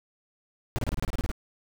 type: noise bursts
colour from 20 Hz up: brown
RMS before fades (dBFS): -27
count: 11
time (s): 0.76-1.315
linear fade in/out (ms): 0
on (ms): 25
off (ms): 28
effects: none